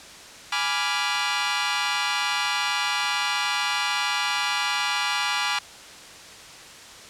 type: chord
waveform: 15% pulse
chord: G# diminished seventh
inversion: none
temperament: equal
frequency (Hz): 830.6 / 987.8 / 1174.7 / 1396.9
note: G#5 / B5 / D6 / F6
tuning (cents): 0 / 0 / 0 / 0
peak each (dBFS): -22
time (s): 0.52-5.59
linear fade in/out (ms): 5
effects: white hiss -43 dBFS RMS until 7.09 s + low-pass 7000 Hz 12 dB/octave